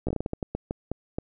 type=slowing click train; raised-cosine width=2 ms; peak=-15 dBFS; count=13; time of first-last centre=0.07-1.185 s; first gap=15 ms; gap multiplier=1.3; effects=none